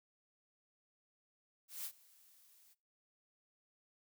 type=noise with ADSR envelope; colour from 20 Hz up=blue; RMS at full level=-42 dBFS; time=1.68-2.75 s; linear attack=170 ms; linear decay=67 ms; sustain=-24 dB; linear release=29 ms; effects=noise-tail reverb RT60 0.3 s tail -21 dB re dry